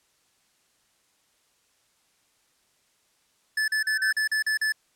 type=tone bursts; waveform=square; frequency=1739 Hz; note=A6; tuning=21 cents flat; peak=-23 dBFS; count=8; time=3.57-4.723 s; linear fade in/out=5 ms; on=110 ms; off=39 ms
type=tone with exponential growth; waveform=sine; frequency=1536 Hz; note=G6; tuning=36 cents flat; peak=-22 dBFS; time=3.6-4.11 s; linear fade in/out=2 ms; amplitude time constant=110 ms
effects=white hiss -67 dBFS RMS until 4.95 s + low-pass 10000 Hz 12 dB/octave